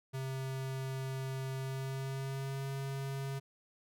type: tone with pitch glide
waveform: square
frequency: 132.8 to 136.53 Hz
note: C3 to C#3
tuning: +26 to -26 cents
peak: -37 dBFS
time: 0.13-3.4 s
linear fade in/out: 20 ms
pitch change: +48 cents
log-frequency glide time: 1.56-2.68 s
effects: none